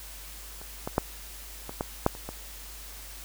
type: clicks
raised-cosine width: 1 ms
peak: -30 / -17 / -8 / -22 / -14 / -6 / -29 / -21 dBFS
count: 8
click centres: 0.615 / 0.875 / 0.981 / 1.694 / 1.809 / 2.064 / 2.151 / 2.29 s
effects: added 50 Hz sine -45 dBFS peak until 3.24 s + white hiss -45 dBFS RMS until 3.24 s